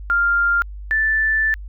sine tone pair in turn, 1396.9 / 1760 Hz, F6 / A6, 0 / 0 cents, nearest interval major third, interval 400 cents, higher second, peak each -14 / -15 dBFS, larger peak first, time 0.1-0.62 / 0.91-1.54 s, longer second, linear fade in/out 0 ms, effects added 50 Hz sine -30 dBFS peak until 1.68 s

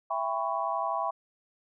sine chord, C# half-diminished seventh, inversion first, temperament just, 665.2 / 798.3 / 997.9 / 1108.7 Hz, E5 / G5 / B5 / C#6, +16 / +31 / +18 / 0 cents, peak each -33 dBFS, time 0.1-1.11 s, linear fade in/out 10 ms, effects none

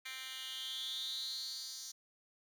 10% pulse tone with high-pass filter sweep, 261.6 Hz, C4, in tune, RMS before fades -43 dBFS, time 0.05-1.92 s, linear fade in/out 10 ms, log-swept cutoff 2400 to 5400 Hz, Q 7.7, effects none

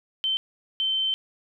sine tone bursts at uneven times, 3093 Hz, G7, 24 cents flat, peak -22 dBFS, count 2, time 0.24-0.37 / 0.8-1.14 s, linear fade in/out 0 ms, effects none

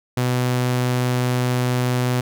sawtooth tone, 124.9 Hz, B2, 20 cents sharp, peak -14 dBFS, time 0.17-2.21 s, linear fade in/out 5 ms, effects none

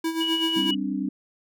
square tone with tremolo, 326 Hz, E4, 19 cents flat, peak -23 dBFS, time 0.04-0.71 s, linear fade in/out 5 ms, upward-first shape sine, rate 7.9 Hz, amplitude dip 65%
sine tone, 2923 Hz, F#7, 22 cents flat, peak -24 dBFS, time 0.2-0.75 s, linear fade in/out 10 ms
sine chord, G suspended fourth, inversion none, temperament equal with one note detuned, 196 / 263.1 / 293.7 Hz, G3 / C4 / D4, 0 / +10 / 0 cents, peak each -29 dBFS, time 0.56-1.09 s, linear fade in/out 5 ms
effects none

